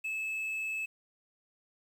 triangle tone with quantisation, 2604 Hz, E7, 22 cents flat, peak -31 dBFS, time 0.04-0.86 s, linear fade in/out 10 ms, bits 10, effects none

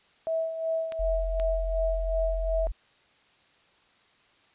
sine tone with tremolo, 650 Hz, E5, 24 cents flat, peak -24 dBFS, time 0.27-2.67 s, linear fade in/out 0 ms, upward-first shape sine, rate 2.7 Hz, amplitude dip 60%
clicks, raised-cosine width 0.2 ms, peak -22 dBFS, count 2, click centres 0.922 / 1.399 s
sine tone, 43.65 Hz, F1, in tune, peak -27 dBFS, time 0.99-2.72 s, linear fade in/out 10 ms
effects white hiss -62 dBFS RMS until 4.54 s + resampled to 8000 Hz

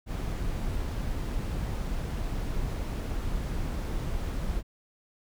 brown noise, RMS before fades -31 dBFS, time 0.06-4.63 s, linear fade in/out 50 ms, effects none

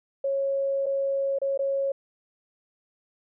sine tone with dropouts, 549 Hz, C#5, 17 cents flat, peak -23 dBFS, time 0.24-1.92 s, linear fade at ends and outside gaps 5 ms, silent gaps 0.86-0.864 / 1.387-1.416 / 1.576-1.591 s, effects none

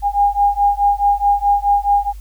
sine beating tone pair, 809 / 813.7 Hz, G#5 / G#5, -46 / -36 cents, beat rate 4.7 Hz, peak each -15 / -15 dBFS, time 0.02-2.13 s, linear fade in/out 50 ms, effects added 50 Hz sine -30 dBFS peak until 2.2 s + white hiss -52 dBFS RMS until 2.2 s

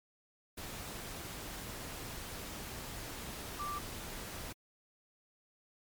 sine tone in noise, 1174.7 Hz, D6, in tune, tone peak -37 dBFS, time 3.59-3.79 s, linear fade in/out 10 ms, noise pink, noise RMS -44 dBFS, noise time 0.57-4.53 s, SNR +4 dB, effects MP3 96 kbps

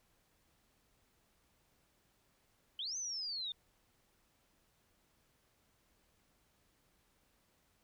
sine linear two-way sweep, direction up then down, 2960 to 6272 to 3563 Hz, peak -38 dBFS, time 2.79-3.52 s, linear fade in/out 2 ms, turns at 2.97 s, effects pink hiss -74 dBFS RMS until 7.83 s

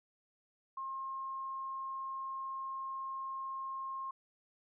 sine tone, 1069 Hz, C6, 37 cents sharp, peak -38 dBFS, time 0.77-4.11 s, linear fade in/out 5 ms, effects none

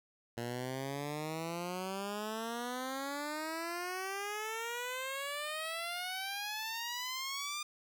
10% pulse exponential sweep, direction up, 116.54 to 1211 Hz, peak -29 dBFS, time 0.37-7.63 s, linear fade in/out 5 ms, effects none

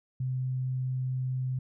sine tone, 128.9 Hz, C3, 26 cents flat, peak -28 dBFS, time 0.2-1.59 s, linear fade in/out 5 ms, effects none

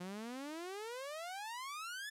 sawtooth exponential sweep, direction up, 174.61 to 1760 Hz, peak -39 dBFS, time 0-2.1 s, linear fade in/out 10 ms, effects low-pass 12000 Hz 12 dB/octave

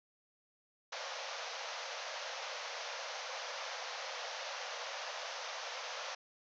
pink band-pass noise, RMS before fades -43 dBFS, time 0.92-6.15 s, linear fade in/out 5 ms, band 490 to 6400 Hz, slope 96 dB/octave, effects none

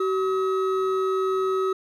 triangle tone pair together, 380 / 1278.2 Hz, F#4 / D#6, +46 / +46 cents, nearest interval octave + major sixth, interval 2100 cents, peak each -20 / -26 dBFS, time 0-1.73 s, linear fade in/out 5 ms, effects none

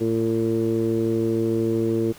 15% pulse tone with low-pass filter, 113.2 Hz, A2, 50 cents sharp, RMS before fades -22 dBFS, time 0-2.13 s, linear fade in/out 20 ms, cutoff 400 Hz, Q 4.4, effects pink hiss -46 dBFS RMS until 2.18 s

